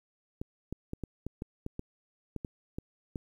clicks, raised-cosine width 3 ms, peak -23 dBFS, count 12, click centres 0.415 / 0.726 / 0.934 / 1.037 / 1.266 / 1.421 / 1.664 / 1.794 / 2.363 / 2.448 / 2.785 / 3.158 s, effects 10-bit

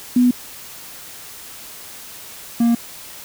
sine / triangle tone pair in turn, 246.9 / 234.2 Hz, B3 / A#3, 0 / +8 cents, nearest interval minor second, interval 92 cents, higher first, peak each -10 dBFS, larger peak neither, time 0.16-0.31 / 2.6-2.75 s, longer neither, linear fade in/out 5 ms, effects white hiss -37 dBFS RMS until 3.24 s

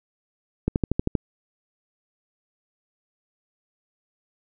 click train, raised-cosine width 3 ms, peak -8 dBFS, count 7, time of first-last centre 0.68-1.152 s, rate 12.7 Hz, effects none

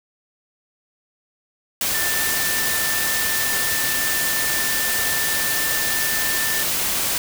sine tone in noise, 1779 Hz, A6, 19 cents sharp, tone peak -25 dBFS, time 1.94-6.63 s, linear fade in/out 2 ms, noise white, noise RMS -22 dBFS, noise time 1.81-7.18 s, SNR -6 dB, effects none

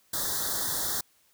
white band-stop noise, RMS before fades -30 dBFS, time 0.13-1.01 s, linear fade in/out 5 ms, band 1900 to 3400 Hz, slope 96 dB/octave, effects white hiss -65 dBFS RMS until 1.33 s

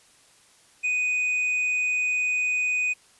sine tone with hard clipping, 2489 Hz, D#7, in tune, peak -23 dBFS, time 0.83-2.94 s, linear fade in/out 20 ms, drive 3 dB, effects white hiss -57 dBFS RMS until 3.19 s + resampled to 24000 Hz

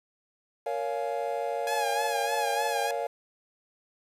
triangle chord, Bb minor seventh, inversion none, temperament just, 466.2 / 559.4 / 699.2 / 839.1 Hz, Bb4 / Db5 / F5 / Ab5, 0 / +16 / +2 / +18 cents, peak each -32 / -31 / -31 / -35 dBFS, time 0.66-3.07 s, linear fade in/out 5 ms
sawtooth tone with vibrato, 830.6 Hz, G#5, in tune, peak -25 dBFS, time 1.67-2.91 s, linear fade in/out 2 ms, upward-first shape sine, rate 3.3 Hz, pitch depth 62 cents each way
effects resampled to 32000 Hz + 9-bit

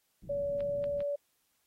white low-pass noise, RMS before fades -48 dBFS, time 0.22-1.03 s, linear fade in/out 10 ms, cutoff 220 Hz, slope 24 dB/octave
sine tone with pitch glide, 569 to 573.6 Hz, C#5 to D5, +45 to -41 cents, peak -30 dBFS, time 0.29-1.16 s, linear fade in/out 10 ms, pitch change +14 cents, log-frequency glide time 0.51-0.8 s
clicks, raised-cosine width 0.3 ms, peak -34 dBFS, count 3, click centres 0.606 / 0.841 / 1.005 s
effects white hiss -75 dBFS RMS until 1.66 s + AAC 48 kbps

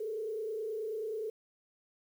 sine tone with frequency modulation, 436.5 Hz, A4, 14 cents flat, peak -34 dBFS, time 0-1.3 s, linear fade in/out 5 ms, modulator 29.4 Hz, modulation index 0.81, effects 10-bit

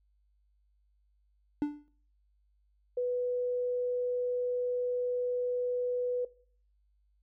triangle tone with exponential decay, 293.7 Hz, D4, in tune, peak -22 dBFS, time 1.62-1.88 s, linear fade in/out 0 ms, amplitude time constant 55 ms
sine tone, 493.9 Hz, B4, in tune, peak -28 dBFS, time 2.97-6.25 s, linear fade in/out 5 ms
effects noise-tail reverb RT60 0.5 s tail -20 dB re dry + added 50 Hz sine -67 dBFS peak until 7.22 s

